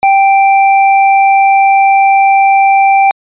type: tone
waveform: square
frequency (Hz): 784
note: G5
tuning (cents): 0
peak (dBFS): -5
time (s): 0.03-3.11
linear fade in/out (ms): 0
effects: resampled to 8000 Hz